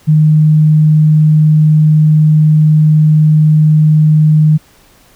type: tone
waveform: sine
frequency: 154 Hz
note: D#3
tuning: 17 cents flat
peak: -4 dBFS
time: 0.07-4.58 s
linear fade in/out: 20 ms
effects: pink hiss -46 dBFS RMS until 5.15 s